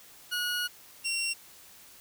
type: tone pair in turn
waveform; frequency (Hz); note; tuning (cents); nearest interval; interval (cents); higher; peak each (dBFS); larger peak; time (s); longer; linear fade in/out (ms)
20% pulse; 1452 / 2741; F#6 / F7; -33 / -33; major seventh; 1100; second; -24; neither; 0.31-0.68 / 1.04-1.34; first; 20
effects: white hiss -53 dBFS RMS until 2 s